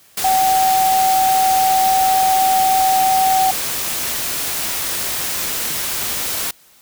sine tone in noise, 760 Hz, F#5, 46 cents sharp, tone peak -12 dBFS, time 0.24-3.51 s, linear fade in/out 5 ms, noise white, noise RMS -22 dBFS, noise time 0.17-6.51 s, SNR +7 dB, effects white hiss -50 dBFS RMS until 6.81 s

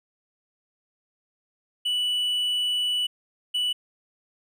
triangle tone pair in turn, 2960 / 2960 Hz, F#7 / F#7, 0 / 0 cents, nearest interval unison, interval 0 cents, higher neither, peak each -21 dBFS, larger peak neither, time 1.85-3.07 / 3.54-3.73 s, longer first, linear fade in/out 10 ms, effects none

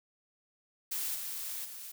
blue noise with level steps, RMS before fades -35 / -39 / -45 dBFS, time 0.91-1.92 s, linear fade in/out 10 ms, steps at 1.14 / 1.64 s, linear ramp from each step 20 ms, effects none

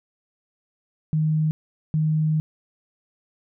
sine tone pair in turn, 155.56 / 155.56 Hz, D#3 / D#3, 0 / 0 cents, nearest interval unison, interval 0 cents, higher neither, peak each -18 dBFS, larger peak neither, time 1.13-1.51 / 1.94-2.4 s, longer second, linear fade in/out 0 ms, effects none

